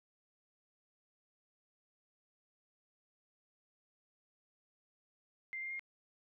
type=tone with pitch steps; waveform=sine; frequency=2093 / 2110 / 2127 Hz; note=C7 / C7 / C7; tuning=0 / +14 / +28 cents; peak=-39 dBFS; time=5.53-5.794 s; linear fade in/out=0 ms; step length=88 ms; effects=none